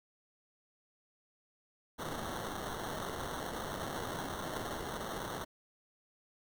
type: noise with sample-and-hold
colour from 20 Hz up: violet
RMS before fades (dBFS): -40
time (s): 1.98-5.45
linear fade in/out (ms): 20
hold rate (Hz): 2450
effects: none